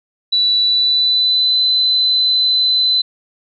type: tone with pitch glide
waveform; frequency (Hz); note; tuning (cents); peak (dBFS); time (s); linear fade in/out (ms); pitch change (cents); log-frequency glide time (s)
sine; 3951 to 4027; B7 to B7; 0 to +33; -11; 0.32-3.02; 10; +33; 0.61-1.61
effects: none